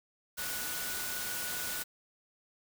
sine tone in noise, 1469 Hz, F#6, 13 cents flat, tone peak -43 dBFS, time 0.37-1.84 s, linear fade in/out 20 ms, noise white, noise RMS -37 dBFS, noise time 0.37-1.84 s, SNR -9 dB, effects none

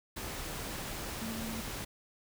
sine tone in noise, 224.3 Hz, A3, 34 cents sharp, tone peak -38 dBFS, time 1.21-1.61 s, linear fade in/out 10 ms, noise pink, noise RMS -40 dBFS, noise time 0.16-1.85 s, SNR -1 dB, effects none

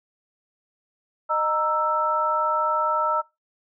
sine tone cluster, 615 / 931 / 1322 Hz, D#5 / A#5 / E6, -20 / -2 / +5 cents, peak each -27 / -25 / -22 dBFS, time 1.29-3.22 s, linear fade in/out 20 ms, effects noise-tail reverb RT60 0.2 s tail -21 dB re dry

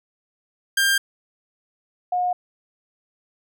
sawtooth / sine tone pair in turn, 1595 / 720.4 Hz, G6 / F#5, +30 / -46 cents, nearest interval octave + major second, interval 1376 cents, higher first, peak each -13 / -19 dBFS, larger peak first, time 0.77-0.98 / 2.12-2.33 s, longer neither, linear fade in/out 5 ms, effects none

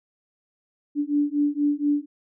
sine beating tone pair, 289.2 / 293.4 Hz, D4 / D4, -27 / -2 cents, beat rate 4.2 Hz, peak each -23 dBFS, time 0.95-2.06 s, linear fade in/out 50 ms, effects none

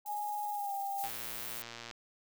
sine tone with pitch glide, 830.6 to 794.9 Hz, G#5 to G5, 0 to +24 cents, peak -34 dBFS, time 0.05-1.1 s, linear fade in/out 50 ms, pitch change -76 cents, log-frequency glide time 0.51-0.74 s
violet noise with tremolo, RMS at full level -47 dBFS, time 0.06-1.05 s, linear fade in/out 0 ms, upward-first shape square, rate 19 Hz, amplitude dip 25%
violet noise, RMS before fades -42 dBFS, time 0.98-1.62 s, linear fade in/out 2 ms
click train, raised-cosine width 0.2 ms, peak -27 dBFS, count 103, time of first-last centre 1.04-1.912 s, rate 117 Hz
effects none

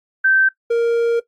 sine / triangle tone pair in turn, 1553 / 466.7 Hz, G6 / A#4, -17 / +2 cents, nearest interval octave + major sixth, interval 2081 cents, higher first, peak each -11 dBFS, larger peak neither, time 0.24-0.49 / 0.7-1.2 s, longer second, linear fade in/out 10 ms, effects noise-tail reverb RT60 0.1 s tail -17 dB re dry + AAC 64 kbps

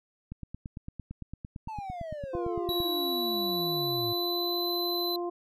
click train, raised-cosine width 5 ms, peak -26 dBFS, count 23, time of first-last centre 0.32-2.803 s, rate 8.86 Hz
triangle exponential sweep, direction down, 902 to 110.1 Hz, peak -34 dBFS, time 1.68-4.13 s, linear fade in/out 5 ms
harmonic tone, 349.2 Hz, F4, in tune, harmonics 1 / 2 / 3, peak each -31 / -37 / -41 dBFS, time 2.33-5.3 s, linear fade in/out 10 ms
square tone with pitch glide, 3912 to 4034 Hz, B7 to B7, -17 to +36 cents, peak -31 dBFS, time 2.69-5.16 s, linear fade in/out 2 ms, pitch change +53 cents, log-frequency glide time 2.83-4.71 s
effects none

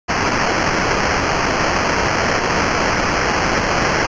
violet noise with sample-and-hold, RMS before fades -17 dBFS, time 0.08-4.07 s, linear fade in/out 20 ms, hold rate 3675 Hz, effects resampled to 16000 Hz

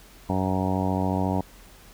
harmonic tone, 94.1 Hz, F#2, 30 cents sharp, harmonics 1 / 2 / 3 / 4 / 5 / 6 / 7 / 8 / 9 / 10, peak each -28 / -27 / -29 / -36 / -36 / -36 / -34 / -34 / -35 / -34 dBFS, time 0.29-1.41 s, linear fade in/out 5 ms, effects added 43 Hz sine -51 dBFS peak until 1.93 s + pink hiss -51 dBFS RMS until 1.93 s

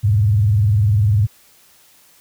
sine tone with vibrato, 104.1 Hz, G#2, 5 cents sharp, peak -11 dBFS, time 0.03-1.27 s, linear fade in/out 20 ms, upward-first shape triangle, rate 20 Hz, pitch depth 270 cents each way, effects white hiss -51 dBFS RMS until 2.2 s

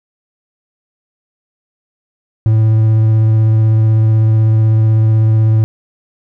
triangle tone with vibrato, 110 Hz, A2, in tune, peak -5 dBFS, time 2.46-5.64 s, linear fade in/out 0 ms, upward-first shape sine, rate 16 Hz, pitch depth 12 cents each way, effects none

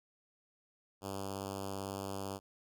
5% pulse tone with notch filter, 97.9 Hz, G2, 2 cents flat, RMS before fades -41 dBFS, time 1.01-2.4 s, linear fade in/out 50 ms, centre 2000 Hz, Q 0.69, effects none

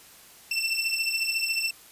25% pulse beating tone pair, 2675 / 2689 Hz, E7 / E7, +25 / +34 cents, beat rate 14 Hz, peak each -24 / -24 dBFS, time 0.51-1.71 s, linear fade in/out 5 ms, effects white hiss -51 dBFS RMS until 1.91 s + resampled to 32000 Hz

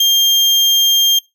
35% pulse tone, 3200 Hz, G7, 35 cents sharp, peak -7 dBFS, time 0-1.19 s, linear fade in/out 5 ms, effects noise-tail reverb RT60 0.2 s tail -22 dB re dry

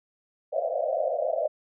pink band-pass noise, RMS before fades -27 dBFS, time 0.52-1.48 s, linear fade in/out 20 ms, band 520 to 700 Hz, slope 96 dB/octave, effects none

